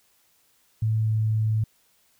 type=tone with pitch glide; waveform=sine; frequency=110 to 109.3 Hz; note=A2 to A2; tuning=0 to -11 cents; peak=-20 dBFS; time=0.82-1.64 s; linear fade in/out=5 ms; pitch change=-11 cents; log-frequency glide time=1-1.12 s; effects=white hiss -64 dBFS RMS until 2.19 s